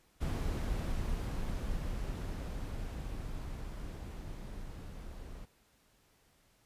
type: noise with level ramp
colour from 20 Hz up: brown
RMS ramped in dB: -33 to -46 dBFS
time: 0.2-5.46 s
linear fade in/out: 20 ms
effects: pink hiss -69 dBFS RMS until 6.65 s + resampled to 32000 Hz